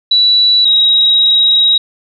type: tone pair in turn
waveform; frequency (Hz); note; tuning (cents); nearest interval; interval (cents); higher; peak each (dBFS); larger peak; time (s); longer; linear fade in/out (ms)
sine; 3940 / 3819; B7 / A#7; -5 / +41; minor second; 54; first; -6; neither; 0.11-0.65 / 0.65-1.78; second; 5
effects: none